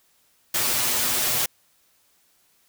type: noise with comb filter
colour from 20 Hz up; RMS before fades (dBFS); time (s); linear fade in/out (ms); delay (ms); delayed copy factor
white; -23; 0.54-1.46; 5; 8.1; +0.75
effects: white hiss -63 dBFS RMS until 2.68 s